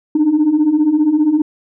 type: beating tone pair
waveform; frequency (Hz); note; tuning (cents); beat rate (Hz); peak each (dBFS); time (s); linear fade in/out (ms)
sine; 292.3 / 307.3; D4 / D#4; -8 / -21; 15; -15 / -10; 0.15-1.42; 5
effects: tanh soft clip ceiling -6 dBFS